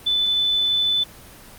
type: tone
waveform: sine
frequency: 3503 Hz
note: A7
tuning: 8 cents flat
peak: -17 dBFS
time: 0.06-1.04 s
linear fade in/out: 10 ms
effects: pink hiss -43 dBFS RMS until 1.58 s + Opus 24 kbps